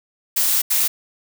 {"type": "noise bursts at uneven times", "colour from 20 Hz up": "blue", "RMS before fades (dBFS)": -18, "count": 2, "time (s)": [[0.36, 0.62], [0.7, 0.88]], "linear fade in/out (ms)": 10, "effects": []}